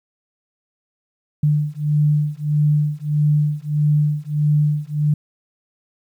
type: beating tone pair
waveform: sine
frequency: 148.4 / 150 Hz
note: D3 / D3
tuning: +18 / +37 cents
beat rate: 1.6 Hz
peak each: -18 dBFS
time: 1.43-5.14 s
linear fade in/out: 5 ms
effects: 9-bit